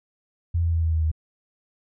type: tone with pitch steps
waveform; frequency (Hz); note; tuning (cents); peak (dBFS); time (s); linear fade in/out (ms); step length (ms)
sine; 84.9 / 83.63 / 82.39 / 81.16 / 79.95 / 78.76; F2 / E2 / E2 / E2 / D#2 / D#2; -48 / +26 / 0 / -26 / +48 / +22; -19; 0.54-1.116; 10; 96
effects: none